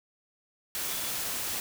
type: tone in noise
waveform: sine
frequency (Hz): 3423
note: A7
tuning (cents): -48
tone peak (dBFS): -44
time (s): 0.87-1.11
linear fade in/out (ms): 0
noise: white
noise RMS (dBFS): -33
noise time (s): 0.75-1.6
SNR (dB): -14
effects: none